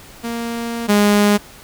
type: tone pair in turn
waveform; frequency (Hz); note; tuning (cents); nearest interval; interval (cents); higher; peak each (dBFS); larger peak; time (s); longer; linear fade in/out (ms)
sawtooth; 233.1 / 206.1; A#3 / G#3; 0 / -13; major second; 213; first; -18 / -7; second; 0.23-0.88 / 0.88-1.38; first; 20
effects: pink hiss -41 dBFS RMS until 1.63 s